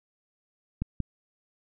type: clicks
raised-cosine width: 5 ms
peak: -16 dBFS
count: 2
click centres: 0.82 / 1.003 s
effects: none